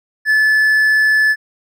triangle tone, 1733 Hz, A6, 27 cents flat, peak -8 dBFS, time 0.25-1.36 s, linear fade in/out 50 ms, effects none

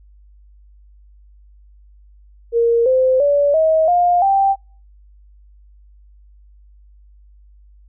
sine tone with pitch steps, 466.2 / 517.3 / 574 / 636.8 / 706.6 / 784.1 Hz, A#4 / C5 / D5 / D#5 / F5 / G5, 0 / -20 / -40 / +40 / +20 / 0 cents, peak -11 dBFS, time 2.52-4.56 s, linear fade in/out 50 ms, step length 340 ms, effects noise-tail reverb RT60 0.4 s tail -25 dB re dry + added 50 Hz sine -44 dBFS peak until 7.88 s

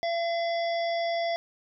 harmonic tone with a mistuned harmonic, 678 Hz, E5, 49 cents sharp, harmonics 1 / 3 / 5 / 7 / 8, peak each -26 / -36 / -40 / -43 / -44 dBFS, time 0.03-1.36 s, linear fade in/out 0 ms, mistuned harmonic 7, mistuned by +17 cents, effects none

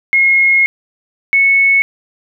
sine tone pair in turn, 2158 / 2205 Hz, C#7 / C#7, -47 / -10 cents, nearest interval unison, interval 37 cents, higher second, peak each -7 dBFS, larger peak neither, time 0.13-0.66 / 1.33-1.82 s, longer first, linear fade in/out 0 ms, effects none

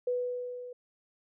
sine tone with level ramp, 493.9 Hz, B4, in tune, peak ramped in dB -26 to -41 dBFS, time 0.07-0.73 s, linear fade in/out 5 ms, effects none

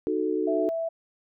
sine chord, D# diminished, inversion none, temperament equal with one note detuned, 307.9 / 370 / 440 Hz, D#4 / F#4 / A4, -18 / 0 / 0 cents, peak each -28 dBFS, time 0.07-0.69 s, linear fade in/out 0 ms
sine tone, 659.3 Hz, E5, in tune, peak -26 dBFS, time 0.47-0.89 s, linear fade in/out 10 ms
effects none

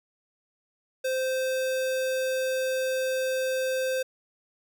square tone, 520 Hz, C5, 11 cents flat, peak -26 dBFS, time 1.04-4.03 s, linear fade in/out 10 ms, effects none

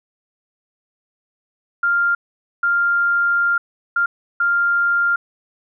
sine tone bursts at uneven times, 1396.9 Hz, F6, in tune, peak -14 dBFS, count 4, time 1.83-2.15 / 2.63-3.58 / 3.96-4.06 / 4.4-5.16 s, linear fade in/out 5 ms, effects none

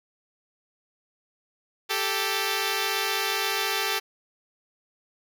5% pulse tone pair together, 392 / 440.2 Hz, G4 / A4, 0 / +1 cents, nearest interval major second, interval 201 cents, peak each -16 dBFS, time 1.89-4 s, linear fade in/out 20 ms, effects none

